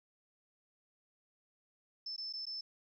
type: tone with dropouts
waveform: sine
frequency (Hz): 5274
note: E8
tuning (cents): 0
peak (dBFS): -39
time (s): 2.06-2.61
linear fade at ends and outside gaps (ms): 5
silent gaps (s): 2.164-2.179 / 2.327-2.335 / 2.455-2.466
effects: 13-bit